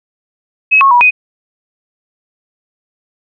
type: tone with pitch steps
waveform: sine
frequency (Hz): 2563 / 1093 / 969 / 2498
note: E7 / C#6 / B5 / D#7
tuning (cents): -49 / -25 / -33 / +6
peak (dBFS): -4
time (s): 0.71-1.11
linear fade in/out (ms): 20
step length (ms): 100
effects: none